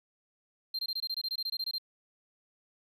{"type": "tone bursts", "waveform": "triangle", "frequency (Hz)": 4171, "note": "C8", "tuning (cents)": -6, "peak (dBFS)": -30, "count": 15, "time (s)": [0.74, 1.783], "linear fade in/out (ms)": 5, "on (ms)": 49, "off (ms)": 22, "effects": []}